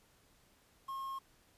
triangle tone with quantisation, 1077 Hz, C6, 50 cents sharp, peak -37 dBFS, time 0.88-1.19 s, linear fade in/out 10 ms, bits 10, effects pink hiss -68 dBFS RMS until 1.57 s + resampled to 32000 Hz

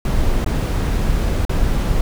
brown noise with dropouts, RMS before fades -17 dBFS, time 0.05-2.01 s, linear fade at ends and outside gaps 1 ms, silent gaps 0.445-0.462 / 1.451-1.494 s, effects none

